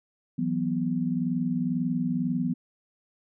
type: chord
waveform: sine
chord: E suspended second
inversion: none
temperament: equal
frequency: 164.81 / 185 / 246.9 Hz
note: E3 / F#3 / B3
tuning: 0 / 0 / 0 cents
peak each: -30 / -30 / -27 dBFS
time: 0.38-2.54 s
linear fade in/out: 10 ms
effects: none